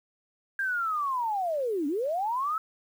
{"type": "linear two-way sweep", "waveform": "sine", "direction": "down then up", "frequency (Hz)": [1612, 270.1, 1325], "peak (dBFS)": -26, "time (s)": [0.59, 2.58], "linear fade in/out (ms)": 2, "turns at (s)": 1.87, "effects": ["9-bit"]}